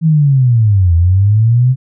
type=linear two-way sweep; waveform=sine; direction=down then up; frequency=164.81 to 82.3 to 131.7 Hz; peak=-6 dBFS; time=0.01-1.76 s; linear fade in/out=50 ms; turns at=0.95 s; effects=none